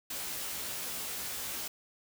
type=noise with comb filter; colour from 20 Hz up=white; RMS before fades=-38 dBFS; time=0.1-1.68 s; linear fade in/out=5 ms; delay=16 ms; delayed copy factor=+0.75; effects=none